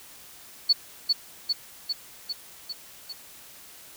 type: tone with echo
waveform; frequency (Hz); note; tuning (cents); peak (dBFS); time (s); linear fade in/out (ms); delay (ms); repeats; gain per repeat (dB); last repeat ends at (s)
sine; 4435; C#8; 0; -15; 0.69-0.73; 10; 400; 6; -3; 3.13
effects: white hiss -48 dBFS RMS until 3.96 s